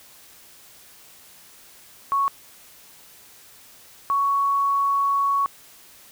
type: tone pair in turn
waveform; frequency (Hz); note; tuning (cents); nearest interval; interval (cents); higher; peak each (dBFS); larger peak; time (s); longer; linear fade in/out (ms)
sine; 1108.7 / 1115.1; C#6 / C#6; 0 / +10; unison; 10; second; -18; neither; 2.12-2.28 / 4.1-5.46; second; 0
effects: white hiss -49 dBFS RMS until 6.11 s